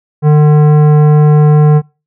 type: tone with tanh clipping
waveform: triangle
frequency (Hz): 150.2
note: D3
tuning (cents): +39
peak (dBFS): -5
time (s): 0.22-1.82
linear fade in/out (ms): 50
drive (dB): 18
effects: noise-tail reverb RT60 0.3 s tail -25 dB re dry